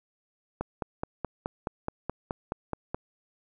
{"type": "click train", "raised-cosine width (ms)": 1, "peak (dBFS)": -16, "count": 12, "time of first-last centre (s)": [0.61, 2.945], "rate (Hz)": 4.71, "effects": []}